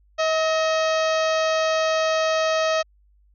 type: harmonic tone with a mistuned harmonic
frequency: 638 Hz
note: D#5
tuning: 43 cents sharp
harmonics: 1 / 2 / 3 / 4 / 5 / 6 / 7 / 8 / 9 / 10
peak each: -20 / -26 / -30 / -32 / -34 / -36 / -37 / -38 / -39 / -40 dBFS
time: 0.18-2.83 s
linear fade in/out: 20 ms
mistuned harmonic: 3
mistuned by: -45 cents
effects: added 50 Hz sine -55 dBFS peak until 3.34 s